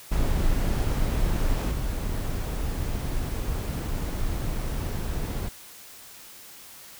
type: noise with level steps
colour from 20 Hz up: brown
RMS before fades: -24 / -28 dBFS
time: 0.11-5.49 s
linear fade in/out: 10 ms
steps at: 1.71 s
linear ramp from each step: 5 ms
effects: white hiss -46 dBFS RMS until 6.99 s